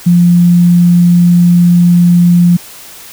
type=tone; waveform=sine; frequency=174.61 Hz; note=F3; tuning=in tune; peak=-3 dBFS; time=0.06-2.57 s; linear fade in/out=10 ms; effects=white hiss -32 dBFS RMS until 3.12 s